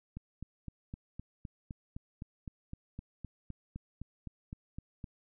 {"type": "click train", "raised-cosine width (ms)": 5, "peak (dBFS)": -29, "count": 20, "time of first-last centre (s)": [0.17, 5.042], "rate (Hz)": 3.9, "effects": []}